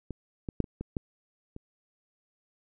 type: clicks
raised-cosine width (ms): 3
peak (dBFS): -23 / -21 / -11 / -29 / -22 / -17 / -28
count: 7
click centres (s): 0.107 / 0.488 / 0.603 / 0.642 / 0.81 / 0.968 / 1.564
effects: none